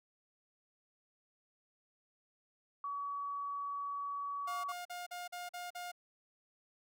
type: tone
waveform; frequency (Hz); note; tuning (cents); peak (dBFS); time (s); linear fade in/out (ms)
sine; 1134; C#6; +39; -37; 2.84-4.72; 2
type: tone bursts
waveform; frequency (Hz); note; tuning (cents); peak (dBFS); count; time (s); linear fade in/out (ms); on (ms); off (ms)
sawtooth; 710; F5; +28; -38; 7; 4.47-5.918; 10; 170; 43
effects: none

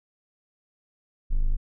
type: tone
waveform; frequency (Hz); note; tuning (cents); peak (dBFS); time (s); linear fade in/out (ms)
triangle; 25.96; G#0; 0; -17; 1.3-1.57; 20
effects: none

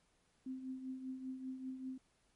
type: tone with tremolo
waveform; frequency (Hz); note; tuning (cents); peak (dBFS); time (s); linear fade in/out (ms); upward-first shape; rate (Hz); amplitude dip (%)
sine; 260.4; C4; -8; -39; 0.46-1.98; 5; triangle; 5.1; 65
effects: pink hiss -75 dBFS RMS until 2.35 s + MP3 48 kbps

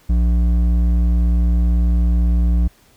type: tone with hard clipping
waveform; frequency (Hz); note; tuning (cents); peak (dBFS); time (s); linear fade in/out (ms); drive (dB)
sine; 59; A#1; +22; -14; 0.09-2.68; 10; 8
effects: pink hiss -53 dBFS RMS until 2.96 s

